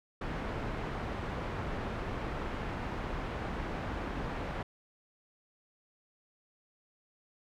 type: low-pass noise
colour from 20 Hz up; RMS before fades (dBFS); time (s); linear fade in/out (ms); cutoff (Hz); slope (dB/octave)
pink; -37; 0.21-4.63; 5; 1800; 12
effects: none